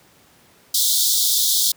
pink high-pass noise, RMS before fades -18 dBFS, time 0.74-1.72 s, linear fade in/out 5 ms, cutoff 3400 Hz, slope 96 dB/octave, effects pink hiss -53 dBFS RMS until 1.76 s + high-pass 100 Hz 12 dB/octave

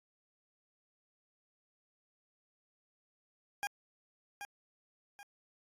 20% pulse tone with echo, 810 Hz, G#5, 43 cents flat, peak -29 dBFS, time 3.63-3.67 s, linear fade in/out 0 ms, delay 780 ms, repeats 2, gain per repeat -8 dB, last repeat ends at 5.23 s, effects AAC 64 kbps

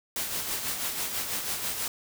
white noise with tremolo, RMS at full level -30 dBFS, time 0.16-1.88 s, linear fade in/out 2 ms, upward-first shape sine, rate 6.1 Hz, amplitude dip 45%, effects none

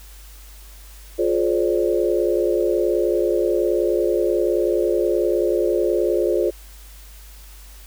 sine chord, D half-diminished seventh, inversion first, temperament just, 352.4 / 422.9 / 528.6 / 587.3 Hz, F4 / Ab4 / C5 / D5, +16 / +31 / +18 / 0 cents, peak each -20 / -22 / -23 / -25 dBFS, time 1.18-6.51 s, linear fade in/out 20 ms, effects added 50 Hz sine -40 dBFS peak until 7.86 s + white hiss -47 dBFS RMS until 7.86 s

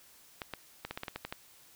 clicks, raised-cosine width 0.3 ms, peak -21 dBFS, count 10, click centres 0.418 / 0.537 / 0.85 / 0.91 / 0.975 / 1.034 / 1.082 / 1.16 / 1.25 / 1.325 s, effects white hiss -59 dBFS RMS until 1.75 s

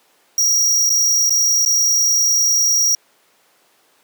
square tone with dropouts, 5690 Hz, F8, 31 cents sharp, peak -13 dBFS, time 0.38-2.95 s, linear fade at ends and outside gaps 2 ms, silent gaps 0.895-0.901 / 1.296-1.305 / 1.651-1.66 s, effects pink hiss -56 dBFS RMS until 4.03 s + high-pass 400 Hz 12 dB/octave

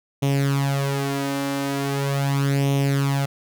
sawtooth tone with flanger, 139 Hz, C#3, 5 cents sharp, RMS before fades -22 dBFS, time 0.22-3.26 s, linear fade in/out 10 ms, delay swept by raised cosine 0.32 to 3.42 ms, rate 0.4 Hz, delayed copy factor +0.7, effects none

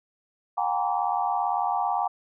sine tone cluster, 724 / 802 / 909 / 989 / 1154 Hz, F#5 / G5 / A#5 / B5 / D6, -38 / +39 / -44 / +2 / -31 cents, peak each -28 / -27 / -30 / -34 / -32 dBFS, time 0.57-2.08 s, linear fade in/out 10 ms, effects none

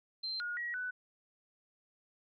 sine tone with pitch steps, 4128 / 1438 / 1909 / 1493 Hz, C8 / F#6 / A#6 / F#6, -24 / -50 / +41 / +15 cents, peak -35 dBFS, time 0.23-0.91 s, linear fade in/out 10 ms, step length 170 ms, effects MP3 64 kbps

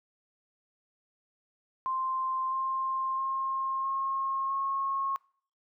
sine tone with pitch steps, 1046.5 / 1056.8 / 1067.3 / 1077.8 / 1088.4 Hz, C6 / C6 / C6 / C#6 / C#6, 0 / +17 / +34 / -49 / -32 cents, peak -28 dBFS, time 1.86-5.16 s, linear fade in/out 0 ms, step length 660 ms, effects noise-tail reverb RT60 0.5 s tail -24 dB re dry

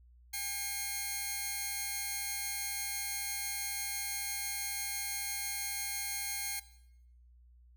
5% pulse tone pair together, 807 / 2154 Hz, G#5 / C7, -50 / +50 cents, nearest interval octave + perfect fourth, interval 1700 cents, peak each -31 / -26 dBFS, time 0.33-6.6 s, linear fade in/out 10 ms, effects noise-tail reverb RT60 0.8 s tail -17 dB re dry + added 60 Hz sine -57 dBFS peak until 7.76 s

